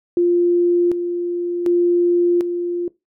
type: tone with tremolo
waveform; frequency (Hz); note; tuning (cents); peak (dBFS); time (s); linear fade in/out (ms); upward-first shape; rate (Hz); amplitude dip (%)
sine; 349.2; F4; 0; -12; 0.17-2.88; 2; square; 0.67; 55
effects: noise-tail reverb RT60 0.2 s tail -20 dB re dry